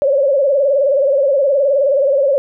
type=tone with vibrato; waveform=sine; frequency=554.4 Hz; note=C#5; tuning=in tune; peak=-10 dBFS; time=0.02-2.38 s; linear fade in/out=0 ms; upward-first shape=sine; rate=19 Hz; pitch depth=100 cents each way; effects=none